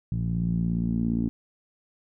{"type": "tone with low-pass filter sweep", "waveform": "10% pulse", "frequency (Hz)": 57.2, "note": "A#1", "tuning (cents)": -32, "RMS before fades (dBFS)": -26, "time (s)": [0.12, 1.29], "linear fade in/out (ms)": 0, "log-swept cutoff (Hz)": [140, 260], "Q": 3.8, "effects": []}